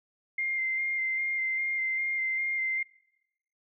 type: tone with vibrato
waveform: sine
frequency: 2100 Hz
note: C7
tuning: 6 cents sharp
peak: -27 dBFS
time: 0.38-2.83 s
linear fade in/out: 5 ms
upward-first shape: square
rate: 2.5 Hz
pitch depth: 15 cents each way
effects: noise-tail reverb RT60 0.9 s tail -24 dB re dry